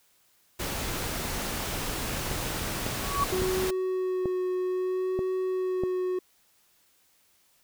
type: noise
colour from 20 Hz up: pink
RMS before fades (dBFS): -32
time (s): 0.59-3.71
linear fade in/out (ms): 10
type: clicks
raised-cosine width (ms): 2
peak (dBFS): -18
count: 6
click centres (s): 2.314 / 2.865 / 3.419 / 4.257 / 5.191 / 5.836
type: tone with exponential growth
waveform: sine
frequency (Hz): 1128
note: C#6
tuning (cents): +30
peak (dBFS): -20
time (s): 2.9-3.24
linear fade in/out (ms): 5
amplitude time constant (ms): 72
type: tone with vibrato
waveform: triangle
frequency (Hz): 369.9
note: F#4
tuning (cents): 0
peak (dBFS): -24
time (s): 3.32-6.19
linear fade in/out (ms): 5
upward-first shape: sine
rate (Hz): 0.63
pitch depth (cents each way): 15
effects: white hiss -65 dBFS RMS until 7.63 s